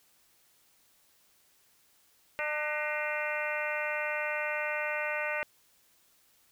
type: harmonic tone with a mistuned harmonic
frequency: 300 Hz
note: D4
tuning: 37 cents sharp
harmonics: 2 / 3 / 4 / 5 / 6 / 7 / 8 / 9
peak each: -36 / -41 / -42 / -37 / -38 / -38 / -39 / -40 dBFS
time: 2.39-5.43 s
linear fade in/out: 0 ms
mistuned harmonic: 6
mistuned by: +75 cents
effects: white hiss -66 dBFS RMS until 6.51 s